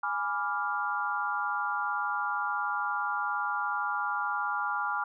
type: chord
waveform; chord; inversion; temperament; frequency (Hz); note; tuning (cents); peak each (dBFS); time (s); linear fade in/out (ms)
sine; G# diminished seventh; none; equal; 830.6 / 987.8 / 1174.7 / 1396.9; G#5 / B5 / D6 / F6; 0 / 0 / 0 / 0; -34 / -36 / -34 / -32; 0.03-5.04; 5
effects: none